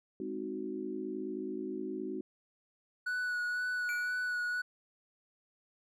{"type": "chord", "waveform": "sine", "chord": "Ab dominant seventh", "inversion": "none", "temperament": "equal", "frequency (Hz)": [207.7, 261.6, 311.1, 370], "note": ["Ab3", "C4", "Eb4", "Gb4"], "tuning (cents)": [0, 0, 0, 0], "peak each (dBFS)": [-44, -42, -41, -39], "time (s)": [0.2, 2.21], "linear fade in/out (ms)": 2}
{"type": "tone with vibrato", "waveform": "triangle", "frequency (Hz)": 1473, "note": "F#6", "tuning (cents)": -8, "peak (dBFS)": -30, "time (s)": [3.06, 4.62], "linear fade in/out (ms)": 10, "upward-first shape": "sine", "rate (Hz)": 2, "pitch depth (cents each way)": 19}
{"type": "tone with exponential decay", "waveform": "square", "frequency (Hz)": 2322, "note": "D7", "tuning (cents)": -20, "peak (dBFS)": -39, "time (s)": [3.89, 4.35], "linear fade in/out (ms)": 0, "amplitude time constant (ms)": 98}
{"effects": []}